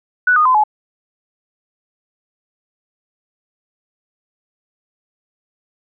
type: tone with pitch steps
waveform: sine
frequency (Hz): 1480 / 1230.2 / 1022.6 / 850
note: F#6 / D#6 / C6 / G#5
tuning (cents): 0 / -20 / -40 / +40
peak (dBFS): -9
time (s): 0.27-0.638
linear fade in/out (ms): 5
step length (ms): 92
effects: none